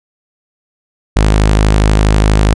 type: tone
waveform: sawtooth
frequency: 52.3 Hz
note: G#1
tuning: 13 cents sharp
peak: -3 dBFS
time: 1.16-2.54 s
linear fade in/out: 5 ms
effects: resampled to 22050 Hz